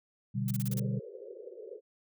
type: chord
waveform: sine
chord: G major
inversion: first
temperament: equal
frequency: 123.47 / 146.83 / 196 Hz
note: B2 / D3 / G3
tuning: 0 / 0 / 0 cents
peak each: -32 / -37 / -34 dBFS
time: 0.34-1 s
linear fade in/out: 20 ms
type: noise bursts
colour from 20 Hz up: blue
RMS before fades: -40 dBFS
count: 6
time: 0.48-0.797 s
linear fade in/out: 2 ms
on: 27 ms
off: 31 ms
type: band-pass noise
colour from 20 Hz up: pink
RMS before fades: -46 dBFS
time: 0.68-1.81 s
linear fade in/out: 50 ms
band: 380 to 540 Hz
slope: 96 dB/octave
effects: none